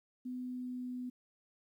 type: tone with pitch glide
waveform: sine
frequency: 251.3 to 249.7 Hz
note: B3 to B3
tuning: +30 to +19 cents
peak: -38 dBFS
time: 0.25-1.1 s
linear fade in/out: 10 ms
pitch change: -11 cents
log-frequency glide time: 0.36-0.98 s
effects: 12-bit